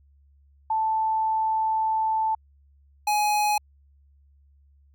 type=tone pair in turn; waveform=sine / square; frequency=880 / 838 Hz; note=A5 / G#5; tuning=0 / +15 cents; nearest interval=minor second; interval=85 cents; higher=first; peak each=-21 dBFS; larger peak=neither; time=0.7-2.35 / 3.07-3.58 s; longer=first; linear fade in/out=5 ms; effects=added 70 Hz sine -55 dBFS peak until 4.94 s